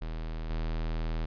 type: tone with level steps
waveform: square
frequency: 40.19 Hz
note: E1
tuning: 43 cents flat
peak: -34 / -30 dBFS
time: 0.01-1.26 s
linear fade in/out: 10 ms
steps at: 0.5 s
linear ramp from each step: 2 ms
effects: resampled to 11025 Hz